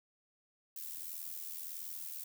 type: noise with amplitude modulation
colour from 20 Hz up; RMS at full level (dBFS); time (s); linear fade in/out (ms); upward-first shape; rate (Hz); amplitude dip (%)
violet; -41; 0.76-2.24; 5; sine; 81.6; 65
effects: none